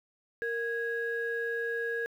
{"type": "tone pair together", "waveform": "sine", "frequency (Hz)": [464.4, 1653], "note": ["A#4", "G#6"], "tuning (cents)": [-7, -9], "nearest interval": "octave + minor seventh", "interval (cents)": 2198, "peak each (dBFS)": [-32, -32], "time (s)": [0.42, 2.06], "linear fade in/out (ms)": 0, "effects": ["tanh soft clip ceiling -23 dBFS", "10-bit"]}